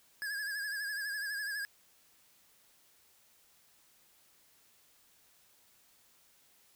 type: tone with vibrato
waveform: square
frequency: 1661.2 Hz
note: G#6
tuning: in tune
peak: -36 dBFS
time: 0.22-1.65 s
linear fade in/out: 0 ms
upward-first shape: sine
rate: 12 Hz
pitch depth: 64 cents each way
effects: white hiss -66 dBFS RMS until 6.75 s